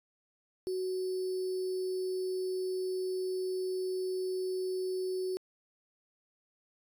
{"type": "tone with sample-and-hold", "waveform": "sine", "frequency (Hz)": 372.2, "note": "F#4", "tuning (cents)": 10, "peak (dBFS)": -31, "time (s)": [0.67, 5.37], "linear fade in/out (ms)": 0, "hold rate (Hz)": 4900, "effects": ["resampled to 32000 Hz"]}